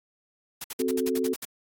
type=noise bursts; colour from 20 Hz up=white; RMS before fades=-35 dBFS; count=10; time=0.61-1.452 s; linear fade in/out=5 ms; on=32 ms; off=58 ms
type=chord; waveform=sine; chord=F# diminished; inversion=second; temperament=equal; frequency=261.6 / 370 / 440 Hz; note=C4 / F#4 / A4; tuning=0 / 0 / 0 cents; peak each=-28 / -29 / -28 dBFS; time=0.79-1.34 s; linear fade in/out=10 ms
effects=AAC 64 kbps